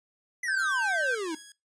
square exponential sweep, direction down, 2034 to 303.5 Hz, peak -31 dBFS, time 0.43-1.35 s, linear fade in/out 5 ms
sine tone, 1556 Hz, G6, 13 cents flat, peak -26 dBFS, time 0.48-1.15 s, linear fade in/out 5 ms
5% pulse tone with tremolo, 1661.2 Hz, G#6, in tune, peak -32 dBFS, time 0.59-1.52 s, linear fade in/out 2 ms, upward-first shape square, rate 4.2 Hz, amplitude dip 25%
effects noise-tail reverb RT60 0.2 s tail -20 dB re dry + resampled to 22050 Hz

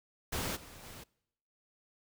pink noise with level steps, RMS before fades -36 / -52 / -49 dBFS, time 0.32-1.04 s, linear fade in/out 10 ms, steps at 0.55 / 0.83 s, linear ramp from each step 20 ms, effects noise-tail reverb RT60 0.8 s tail -24 dB re dry

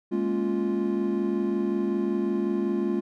triangle chord, Bb minor seventh, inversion third, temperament equal, 207.7 / 233.1 / 277.2 / 349.2 Hz, Ab3 / Bb3 / Db4 / F4, 0 / 0 / 0 / 0 cents, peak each -26 / -30 / -30 / -25 dBFS, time 0.11-3.01 s, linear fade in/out 20 ms, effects none

